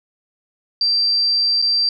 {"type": "tone with dropouts", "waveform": "sine", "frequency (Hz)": 4699, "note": "D8", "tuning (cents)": 0, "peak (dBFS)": -14, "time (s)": [0.81, 1.89], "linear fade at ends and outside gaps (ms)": 2, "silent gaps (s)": [1.618, 1.623], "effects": []}